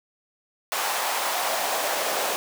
pink noise with high-pass filter sweep, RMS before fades -26 dBFS, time 0.72-2.36 s, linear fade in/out 0 ms, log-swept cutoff 860 to 570 Hz, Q 2.2, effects none

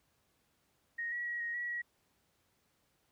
sine tone with pitch steps, 1868 / 1924 / 1909 / 1877 / 1928 / 1915 Hz, A#6 / B6 / A#6 / A#6 / B6 / A#6, +3 / -46 / +41 / +11 / -42 / +46 cents, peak -35 dBFS, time 0.98-1.82 s, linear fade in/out 10 ms, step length 140 ms, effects pink hiss -75 dBFS RMS until 3.11 s + high-pass 60 Hz 12 dB/octave

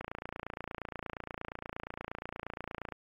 click train, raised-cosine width 0.5 ms, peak -23 dBFS, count 84, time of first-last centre 0.01-2.922 s, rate 28.5 Hz, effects AAC 48 kbps

